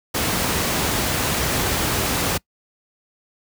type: noise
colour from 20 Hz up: pink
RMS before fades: -21 dBFS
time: 0.14-2.38 s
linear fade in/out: 10 ms
effects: noise-tail reverb RT60 0.1 s tail -24 dB re dry + high-pass 60 Hz 12 dB/octave